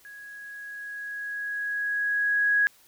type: tone with level ramp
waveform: sine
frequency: 1661.2 Hz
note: G#6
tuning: in tune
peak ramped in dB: -42 to -18 dBFS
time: 0.05-2.67 s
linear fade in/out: 0 ms
effects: white hiss -58 dBFS RMS until 2.87 s